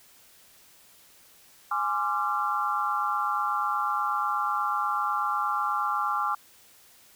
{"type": "chord", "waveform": "sine", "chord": "D half-diminished seventh", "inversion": "second", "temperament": "equal with one note detuned", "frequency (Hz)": [830.6, 1046.5, 1174.7, 1371.3], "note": ["Ab5", "C6", "D6", "F6"], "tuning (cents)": [0, 0, 0, -32], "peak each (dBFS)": [-31, -33, -28, -30], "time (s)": [1.71, 6.35], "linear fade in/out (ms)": 5, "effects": ["white hiss -56 dBFS RMS until 7.15 s"]}